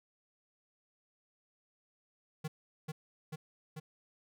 square tone with echo, 155.56 Hz, D#3, in tune, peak -36 dBFS, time 2.44-2.48 s, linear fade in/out 10 ms, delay 440 ms, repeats 3, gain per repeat -2 dB, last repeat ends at 3.8 s, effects none

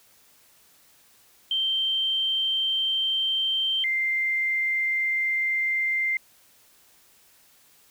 sine tone pair in turn, 3134 / 2092 Hz, G7 / C7, -1 / -1 cents, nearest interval perfect fifth, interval 700 cents, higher first, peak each -22 dBFS, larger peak neither, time 1.51-3.84 / 3.84-6.17 s, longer neither, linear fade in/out 2 ms, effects white hiss -58 dBFS RMS until 7.9 s

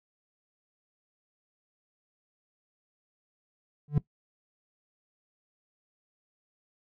triangle tone with exponential growth, 146.83 Hz, D3, in tune, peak -14 dBFS, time 3.88-3.98 s, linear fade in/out 2 ms, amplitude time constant 21 ms, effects noise-tail reverb RT60 0.1 s tail -18 dB re dry

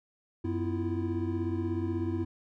triangle tone cluster, 94 / 250.3 / 328 / 344.4 Hz, F#2 / B3 / E4 / F4, +28 / +23 / -9 / -24 cents, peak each -31 / -35 / -31 / -35 dBFS, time 0.44-2.25 s, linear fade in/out 10 ms, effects none

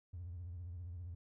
triangle tone with vibrato, 87.31 Hz, F2, in tune, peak -40 dBFS, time 0.13-1.15 s, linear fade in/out 10 ms, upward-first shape triangle, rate 15 Hz, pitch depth 140 cents each way, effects tanh soft clip ceiling -40 dBFS

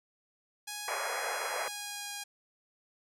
5% pulse tone with pitch glide, 831 to 816.7 Hz, G#5 to G#5, +1 to -29 cents, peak -26 dBFS, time 0.67-2.24 s, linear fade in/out 10 ms, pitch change -30 cents, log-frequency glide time 1.32-2.12 s
pink band-pass noise, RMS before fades -36 dBFS, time 0.88-1.68 s, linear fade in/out 0 ms, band 470 to 2300 Hz, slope 48 dB/octave
effects none

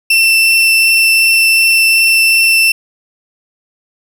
35% pulse tone with vibrato, 2681 Hz, E7, 29 cents sharp, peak -5 dBFS, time 0.1-2.72 s, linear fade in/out 5 ms, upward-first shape triangle, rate 2.7 Hz, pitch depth 8 cents each way, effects 7-bit

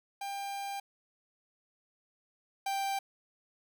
45% pulse tone pair in turn, 796 / 785.9 Hz, G5 / G5, +26 / +4 cents, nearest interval unison, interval 22 cents, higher first, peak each -36 / -31 dBFS, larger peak second, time 0.21-0.8 / 2.66-2.99 s, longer first, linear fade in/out 5 ms, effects none

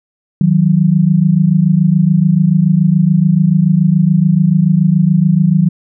sine tone pair together, 157.9 / 184.89 Hz, D#3 / F#3, +26 / -1 cents, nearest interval minor third, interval 273 cents, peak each -10 dBFS, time 0.41-5.69 s, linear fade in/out 2 ms, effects none

